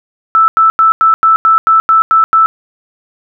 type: tone bursts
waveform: sine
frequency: 1318.5 Hz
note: E6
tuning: in tune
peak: -4 dBFS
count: 10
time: 0.35-2.46 s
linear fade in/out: 0 ms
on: 130 ms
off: 90 ms
effects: none